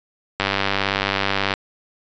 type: click train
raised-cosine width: 0.3 ms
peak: -3 dBFS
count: 113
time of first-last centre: 0.4-1.538 s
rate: 98.4 Hz
effects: resampled to 16000 Hz